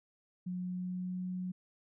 sine tone with pitch glide, 180.9 to 182.79 Hz, F#3 to F#3, -39 to -21 cents, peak -35 dBFS, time 0.46-1.52 s, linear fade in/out 10 ms, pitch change +18 cents, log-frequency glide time 0.57-1.26 s, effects none

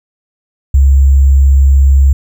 sine tone with sample-and-hold, 68.3 Hz, C#2, 25 cents flat, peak -3 dBFS, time 0.74-2.13 s, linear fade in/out 5 ms, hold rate 7350 Hz, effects none

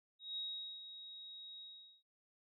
sine tone with ADSR envelope, 3789 Hz, A#7, 27 cents sharp, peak -39 dBFS, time 0.19-2.03 s, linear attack 180 ms, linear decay 430 ms, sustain -10 dB, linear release 420 ms, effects none

